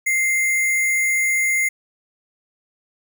sine tone with sample-and-hold, 2095 Hz, C7, 2 cents sharp, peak -16 dBFS, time 0.06-1.69 s, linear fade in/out 10 ms, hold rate 8820 Hz, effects none

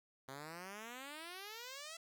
5% pulse exponential sweep, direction up, 130.3 to 674 Hz, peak -36 dBFS, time 0.28-1.97 s, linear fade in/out 5 ms, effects none

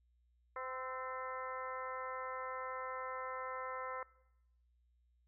harmonic tone with a mistuned harmonic, 257.9 Hz, C4, 25 cents flat, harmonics 2 / 3 / 4 / 5 / 6 / 7 / 8, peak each -46 / -53 / -45 / -46 / -59 / -53 / -53 dBFS, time 0.56-4.03 s, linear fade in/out 2 ms, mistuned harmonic 5, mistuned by +37 cents, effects noise-tail reverb RT60 0.9 s tail -21 dB re dry + added 60 Hz sine -70 dBFS peak until 5.27 s

